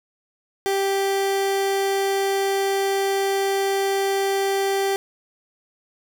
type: tone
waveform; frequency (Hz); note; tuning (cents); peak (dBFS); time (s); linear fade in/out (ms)
30% pulse; 392; G4; 0; -17; 0.66-4.96; 0
effects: none